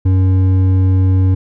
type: tone with hard clipping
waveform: sine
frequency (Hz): 93.8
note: F#2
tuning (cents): +24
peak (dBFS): -10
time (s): 0.05-1.35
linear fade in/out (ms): 10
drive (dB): 7
effects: none